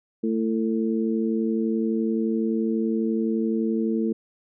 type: harmonic tone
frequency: 111.8 Hz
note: A2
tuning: 28 cents sharp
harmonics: 2 / 3 / 4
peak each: -23 / -27 / -29 dBFS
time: 0.23-4.13 s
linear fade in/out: 10 ms
effects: none